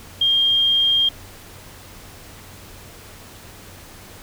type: tone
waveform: sine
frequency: 3212 Hz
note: G7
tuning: 41 cents sharp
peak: -14 dBFS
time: 0.21-1.09 s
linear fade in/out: 5 ms
effects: added 93 Hz sine -47 dBFS peak until 4.22 s + pink hiss -42 dBFS RMS until 4.22 s